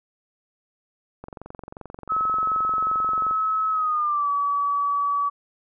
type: click train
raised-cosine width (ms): 1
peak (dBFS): -23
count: 48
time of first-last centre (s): 1.24-3.31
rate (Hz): 22.7
type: tone with pitch glide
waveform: sine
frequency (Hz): 1290 to 1142.6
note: E6 to D6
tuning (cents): -38 to -48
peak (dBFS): -20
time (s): 2.09-5.3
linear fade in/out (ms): 20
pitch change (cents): -210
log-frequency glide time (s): 3.71-4.3
effects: none